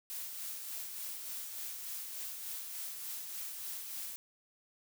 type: noise with tremolo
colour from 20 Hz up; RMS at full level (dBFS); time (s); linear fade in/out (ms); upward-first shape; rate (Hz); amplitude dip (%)
blue; -41; 0.1-4.16; 0; sine; 3.4; 35
effects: none